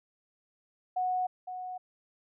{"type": "tone with echo", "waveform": "sine", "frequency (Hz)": 735, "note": "F#5", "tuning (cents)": -12, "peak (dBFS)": -27, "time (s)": [0.96, 1.27], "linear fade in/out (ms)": 10, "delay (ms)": 510, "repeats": 1, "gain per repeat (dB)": -9, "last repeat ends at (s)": 1.78, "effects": []}